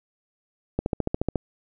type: click train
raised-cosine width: 2 ms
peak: -10 dBFS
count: 9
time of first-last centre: 0.79-1.357 s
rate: 14.1 Hz
effects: none